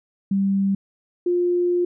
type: tone pair in turn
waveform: sine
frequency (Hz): 196 / 353.1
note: G3 / F4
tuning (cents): 0 / +19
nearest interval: minor seventh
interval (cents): 1019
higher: second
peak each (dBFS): -17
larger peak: neither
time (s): 0.31-0.75 / 1.26-1.85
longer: second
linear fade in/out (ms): 5
effects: none